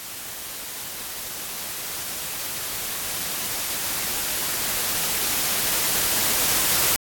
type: noise with level ramp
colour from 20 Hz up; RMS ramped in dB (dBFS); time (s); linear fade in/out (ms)
white; -35 to -20; 0-6.96; 0
effects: AAC 64 kbps

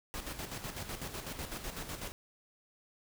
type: noise with tremolo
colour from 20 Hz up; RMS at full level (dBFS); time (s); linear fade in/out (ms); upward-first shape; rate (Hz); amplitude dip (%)
pink; -40; 0.14-2.12; 0; square; 8; 55
effects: none

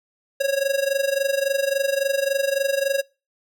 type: tone with amplitude modulation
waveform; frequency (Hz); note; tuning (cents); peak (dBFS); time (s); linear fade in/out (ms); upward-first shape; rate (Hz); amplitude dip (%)
square; 550; C#5; -14; -17; 0.4-3.02; 10; sine; 23.6; 80
effects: noise-tail reverb RT60 0.3 s tail -25 dB re dry

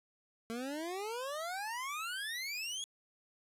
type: exponential sweep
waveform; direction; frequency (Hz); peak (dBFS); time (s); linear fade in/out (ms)
25% pulse; up; 222.8 to 3386; -34; 0.5-2.84; 0
effects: resampled to 32000 Hz + 10-bit

